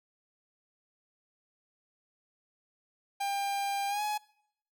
45% pulse tone with pitch glide, 798 to 841.6 Hz, G5 to G#5, +31 to +23 cents, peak -30 dBFS, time 3.2-4.18 s, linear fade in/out 10 ms, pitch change +92 cents, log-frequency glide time 3.88-4.02 s, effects noise-tail reverb RT60 0.7 s tail -23 dB re dry

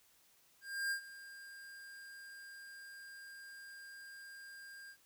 square tone with ADSR envelope, 1604 Hz, G6, 39 cents sharp, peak -34 dBFS, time 0.61-4.97 s, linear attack 300 ms, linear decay 93 ms, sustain -17 dB, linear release 72 ms, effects white hiss -69 dBFS RMS until 5.05 s

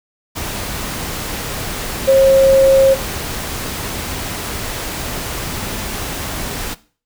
sine tone in noise, 538 Hz, C5, 48 cents sharp, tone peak -6 dBFS, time 2.07-2.95 s, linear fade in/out 20 ms, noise pink, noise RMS -24 dBFS, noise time 0.35-6.75 s, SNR +15 dB, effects noise-tail reverb RT60 0.4 s tail -18 dB re dry

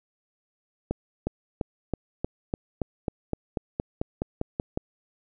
accelerating click train, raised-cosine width 2 ms, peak -13 dBFS, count 16, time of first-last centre 0.91-4.774 s, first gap 360 ms, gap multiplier 0.95, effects none

